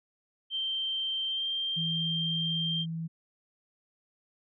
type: tone with pitch glide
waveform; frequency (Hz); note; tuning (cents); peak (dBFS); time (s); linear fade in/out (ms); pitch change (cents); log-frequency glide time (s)
sine; 3136 to 3171; G7 to G7; 0 to +19; -29; 0.5-2.86; 50; +19; 1.28-1.44
type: tone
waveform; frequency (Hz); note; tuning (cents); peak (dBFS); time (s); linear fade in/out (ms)
sine; 163.7; E3; -12; -32; 1.76-3.08; 20
effects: none